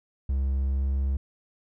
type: tone with pitch glide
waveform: triangle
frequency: 67.3 to 67.85 Hz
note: C2 to C#2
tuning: +49 to -36 cents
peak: -21 dBFS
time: 0.29-1.17 s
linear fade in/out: 5 ms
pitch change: +15 cents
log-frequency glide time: 0.64-0.88 s
effects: none